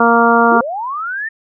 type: harmonic tone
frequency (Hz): 233.1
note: A#3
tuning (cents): 0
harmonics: 1 / 2 / 3 / 4 / 5 / 6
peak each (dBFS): -15 / -15 / -15 / -15 / -15 / -15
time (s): 0-0.61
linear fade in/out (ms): 5
type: linear sweep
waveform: sine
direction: up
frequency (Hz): 302.6 to 1836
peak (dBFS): -19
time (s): 0.51-1.29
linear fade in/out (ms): 10
effects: none